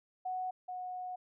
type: tone pair in turn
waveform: sine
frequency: 740 / 731.5 Hz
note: F#5 / F#5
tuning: 0 / -20 cents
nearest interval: unison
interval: 20 cents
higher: first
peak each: -34 / -38 dBFS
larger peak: first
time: 0.25-0.51 / 0.68-1.16 s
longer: second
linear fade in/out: 10 ms
effects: none